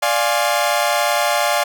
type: chord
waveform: sawtooth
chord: D half-diminished seventh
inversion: none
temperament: equal with one note detuned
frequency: 587.3 / 698.5 / 830.6 / 1066.6 Hz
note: D5 / F5 / Ab5 / C6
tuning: 0 / 0 / 0 / +33 cents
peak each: -16 / -16 / -18 / -21 dBFS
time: 0.02-1.64 s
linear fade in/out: 10 ms
effects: none